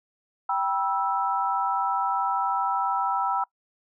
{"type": "chord", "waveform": "sine", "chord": "E minor", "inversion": "first", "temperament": "equal with one note detuned", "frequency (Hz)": [784, 971.4, 1318.5], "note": ["G5", "B5", "E6"], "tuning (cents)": [0, -29, 0], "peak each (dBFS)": -27, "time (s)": [0.49, 3.44], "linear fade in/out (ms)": 5, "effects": ["noise-tail reverb RT60 0.1 s tail -24 dB re dry"]}